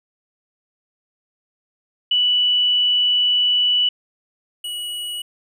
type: tone pair in turn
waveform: sine / square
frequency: 2960 / 2923 Hz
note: F#7 / F#7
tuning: 0 / -22 cents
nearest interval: unison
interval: 22 cents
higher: first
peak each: -14 / -26 dBFS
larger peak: first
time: 2.11-3.89 / 4.64-5.22 s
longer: first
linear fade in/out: 5 ms
effects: none